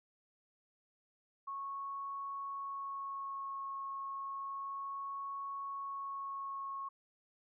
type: tone with vibrato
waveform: sine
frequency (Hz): 1100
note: C#6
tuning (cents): -14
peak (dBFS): -39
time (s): 1.47-6.89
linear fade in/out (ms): 10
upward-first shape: sine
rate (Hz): 0.31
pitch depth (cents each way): 10
effects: none